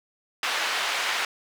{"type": "band-pass noise", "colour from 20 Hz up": "white", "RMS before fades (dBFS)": -27, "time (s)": [0.43, 1.25], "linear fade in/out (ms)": 2, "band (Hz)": [740, 3000], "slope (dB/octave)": 12, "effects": []}